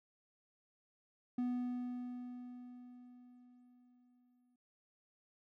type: tone with exponential decay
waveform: triangle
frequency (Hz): 246.9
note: B3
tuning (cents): 0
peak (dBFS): -31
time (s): 1.38-4.56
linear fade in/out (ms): 5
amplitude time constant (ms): 690
effects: none